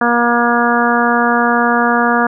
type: harmonic tone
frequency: 238 Hz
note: A#3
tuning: 36 cents sharp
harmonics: 1 / 2 / 3 / 4 / 5 / 6 / 7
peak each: -16 / -19 / -17 / -19 / -18 / -18 / -19 dBFS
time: 0.01-2.27 s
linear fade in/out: 5 ms
effects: none